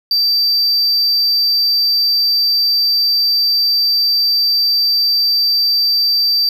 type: tone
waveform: triangle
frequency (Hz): 4663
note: D8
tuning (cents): -13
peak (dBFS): -10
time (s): 0.11-6.49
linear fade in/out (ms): 2
effects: none